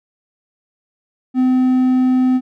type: tone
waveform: triangle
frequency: 255.8 Hz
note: C4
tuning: 39 cents flat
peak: -9 dBFS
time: 1.34-2.41 s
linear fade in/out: 50 ms
effects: none